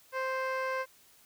15% pulse tone with low-pass filter, 523.3 Hz, C5, in tune, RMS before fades -33 dBFS, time 0.12-0.86 s, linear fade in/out 50 ms, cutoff 2900 Hz, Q 0.58, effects white hiss -61 dBFS RMS until 1.25 s

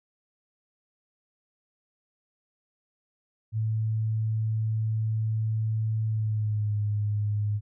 sine tone with pitch glide, 110 to 104.37 Hz, A2 to G#2, 0 to +9 cents, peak -24 dBFS, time 3.52-7.61 s, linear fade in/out 50 ms, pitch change -91 cents, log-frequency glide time 6.07-6.76 s, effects none

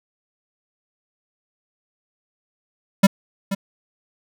square tone with echo, 196 Hz, G3, in tune, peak -8 dBFS, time 3.03-3.07 s, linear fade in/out 10 ms, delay 480 ms, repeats 1, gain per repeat -13 dB, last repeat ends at 3.55 s, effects none

